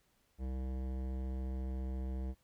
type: tone with hard clipping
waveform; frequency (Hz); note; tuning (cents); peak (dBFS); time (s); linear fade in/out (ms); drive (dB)
sine; 64.8; C2; -16; -38; 0.38-2.35; 50; 16
effects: pink hiss -74 dBFS RMS until 2.43 s